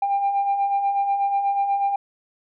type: beating tone pair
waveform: sine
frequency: 790 / 798.2 Hz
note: G5 / G5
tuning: +13 / +31 cents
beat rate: 8.2 Hz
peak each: -27 / -18 dBFS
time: 0.02-1.96 s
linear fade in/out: 5 ms
effects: tanh soft clip ceiling -15 dBFS